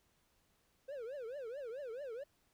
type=tone with vibrato; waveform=triangle; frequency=510 Hz; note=C5; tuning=44 cents flat; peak=-40 dBFS; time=0.88-2.24 s; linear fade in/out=10 ms; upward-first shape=triangle; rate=4.6 Hz; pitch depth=290 cents each way; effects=pink hiss -75 dBFS RMS until 2.53 s